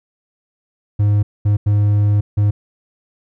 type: tone bursts at uneven times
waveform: triangle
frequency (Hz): 103.3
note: G#2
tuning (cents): -9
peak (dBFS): -9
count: 4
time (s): 0.99-1.23 / 1.45-1.57 / 1.66-2.21 / 2.37-2.51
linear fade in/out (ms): 10
effects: none